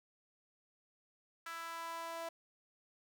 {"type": "tone with high-pass filter sweep", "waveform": "sawtooth", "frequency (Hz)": 332.1, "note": "E4", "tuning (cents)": 13, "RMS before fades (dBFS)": -44, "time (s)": [1.46, 2.29], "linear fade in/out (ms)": 5, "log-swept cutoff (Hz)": [1400, 720], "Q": 3.2, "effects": []}